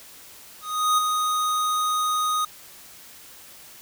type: tone with ADSR envelope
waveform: square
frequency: 1244.5 Hz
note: D#6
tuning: in tune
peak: -17 dBFS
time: 0.61-2.45 s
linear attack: 370 ms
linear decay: 9 ms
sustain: -5 dB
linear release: 5 ms
effects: white hiss -46 dBFS RMS until 3.81 s